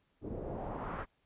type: noise with low-pass filter sweep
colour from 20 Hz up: pink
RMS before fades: -40 dBFS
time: 0.21-1.06 s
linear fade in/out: 50 ms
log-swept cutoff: 360 to 1500 Hz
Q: 2.2
effects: pink hiss -75 dBFS RMS until 1.25 s + resampled to 8000 Hz